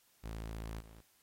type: tone with level steps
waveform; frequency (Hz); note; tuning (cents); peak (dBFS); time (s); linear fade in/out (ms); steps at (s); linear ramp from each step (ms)
sawtooth; 55; A1; 0; -37 / -50; 0.23-1.02; 20; 0.8; 5
effects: white hiss -70 dBFS RMS until 1.22 s + AAC 48 kbps